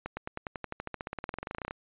accelerating click train, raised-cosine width 0.5 ms, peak -20 dBFS, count 28, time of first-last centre 0.06-1.709 s, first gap 110 ms, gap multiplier 0.95, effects resampled to 8000 Hz

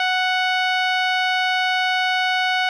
10% pulse tone with low-pass filter, 740 Hz, F#5, in tune, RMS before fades -20 dBFS, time 0-2.69 s, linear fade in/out 2 ms, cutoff 3300 Hz, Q 0.59, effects none

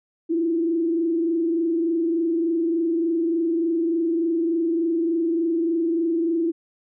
sine tone with frequency modulation, 332.6 Hz, E4, 16 cents sharp, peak -19 dBFS, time 0.29-6.52 s, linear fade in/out 20 ms, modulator 23.4 Hz, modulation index 0.59, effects none

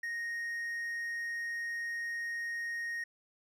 triangle tone, 1864.7 Hz, A#6, in tune, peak -33 dBFS, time 0.03-3.04 s, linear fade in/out 5 ms, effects none

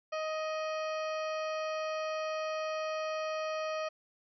harmonic tone with a mistuned harmonic, 626 Hz, D#5, 10 cents sharp, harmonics 1 / 2 / 3 / 4 / 5 / 7 / 8 / 9, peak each -34 / -39 / -47 / -45 / -51 / -52 / -55 / -55 dBFS, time 0.12-3.89 s, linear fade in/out 10 ms, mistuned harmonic 8, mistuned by -47 cents, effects none

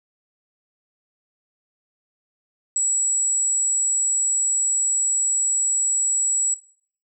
sine tone, 7780 Hz, B8, 27 cents flat, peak -18 dBFS, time 2.76-6.54 s, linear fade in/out 2 ms, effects noise-tail reverb RT60 0.5 s tail -18 dB re dry

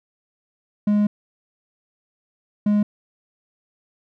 triangle tone bursts at uneven times, 207.7 Hz, G#3, in tune, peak -13 dBFS, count 2, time 0.87-1.07 / 2.66-2.83 s, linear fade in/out 5 ms, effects none

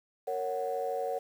sine chord, F# major, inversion first, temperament just, 462.5 / 555 / 740 Hz, A#4 / C#5 / F#5, -14 / +2 / 0 cents, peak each -34 dBFS, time 0.27-1.19 s, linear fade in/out 10 ms, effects tanh soft clip ceiling -22 dBFS + 9-bit

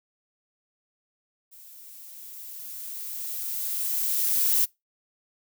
violet noise with level ramp, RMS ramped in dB -49 to -21 dBFS, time 1.51-4.66 s, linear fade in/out 20 ms, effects noise-tail reverb RT60 0.2 s tail -24 dB re dry

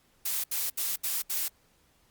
blue noise bursts, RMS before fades -30 dBFS, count 5, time 0.25-1.484 s, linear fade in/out 10 ms, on 190 ms, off 71 ms, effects pink hiss -66 dBFS RMS until 2.1 s + Opus 48 kbps

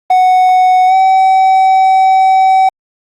triangle tone with pitch glide, 740 to 761.7 Hz, F#5 to G5, 0 to -50 cents, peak -3 dBFS, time 0.1-2.69 s, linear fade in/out 5 ms, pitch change +50 cents, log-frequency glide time 0.87-0.94 s, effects Opus 24 kbps

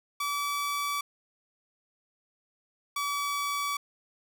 sawtooth tone pair in turn, 1150 / 1144.2 Hz, D6 / D6, -37 / -45 cents, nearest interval unison, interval 8 cents, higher first, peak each -25 dBFS, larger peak neither, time 0.2-1.01 / 2.96-3.77 s, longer neither, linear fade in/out 5 ms, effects none

